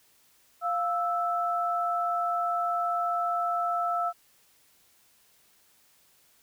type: tone pair together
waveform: sine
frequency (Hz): 698.5 / 1317.6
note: F5 / E6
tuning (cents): 0 / -1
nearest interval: major seventh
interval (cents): 1099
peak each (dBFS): -28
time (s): 0.61-4.13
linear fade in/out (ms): 50
effects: white hiss -63 dBFS RMS until 6.42 s